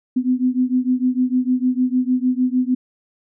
sine beating tone pair, 250.4 / 257 Hz, B3 / C4, +24 / -31 cents, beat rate 6.6 Hz, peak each -18 / -19 dBFS, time 0.16-2.75 s, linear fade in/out 10 ms, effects none

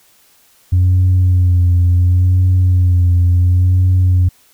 sine tone with vibrato, 90 Hz, F#2, 47 cents flat, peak -6 dBFS, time 0.72-4.29 s, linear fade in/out 10 ms, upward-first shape sine, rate 0.71 Hz, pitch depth 37 cents each way, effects tanh soft clip ceiling -6 dBFS + white hiss -51 dBFS RMS until 4.53 s

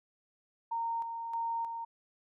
sine tone with tremolo, 922 Hz, A#5, 19 cents flat, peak -31 dBFS, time 0.71-1.85 s, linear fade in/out 10 ms, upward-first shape square, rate 1.6 Hz, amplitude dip 45%, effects none

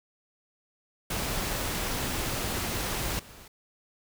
pink noise with level steps, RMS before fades -31 / -49 dBFS, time 1.1-3.48 s, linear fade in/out 5 ms, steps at 3.19 s, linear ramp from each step 5 ms, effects none

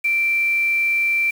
sine tone with quantisation, 2349 Hz, D7, in tune, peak -16 dBFS, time 0.04-1.31 s, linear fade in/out 10 ms, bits 6, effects none

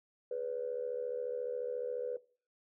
sine tone with amplitude modulation, 493.9 Hz, B4, in tune, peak -30 dBFS, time 0.31-2.17 s, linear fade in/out 5 ms, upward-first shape sine, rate 74.3 Hz, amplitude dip 80%, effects noise-tail reverb RT60 0.4 s tail -20 dB re dry + tanh soft clip ceiling -26 dBFS

